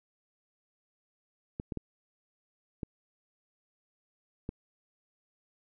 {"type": "clicks", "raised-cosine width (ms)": 3, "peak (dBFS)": -22, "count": 5, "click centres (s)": [1.599, 1.722, 1.773, 2.832, 4.491], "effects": []}